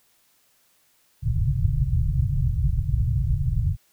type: low-pass noise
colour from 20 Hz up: white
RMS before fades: -22 dBFS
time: 1.22-3.77 s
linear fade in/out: 50 ms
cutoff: 150 Hz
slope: 96 dB/octave
effects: white hiss -63 dBFS RMS until 3.92 s